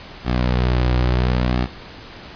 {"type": "tone with flanger", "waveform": "sawtooth", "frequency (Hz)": 61.74, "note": "B1", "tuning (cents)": 0, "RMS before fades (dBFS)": -18, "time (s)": [0.24, 1.68], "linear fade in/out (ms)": 50, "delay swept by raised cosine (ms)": [2, 4.6], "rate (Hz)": 0.72, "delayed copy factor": -0.5, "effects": ["pink hiss -38 dBFS RMS until 2.35 s", "resampled to 11025 Hz"]}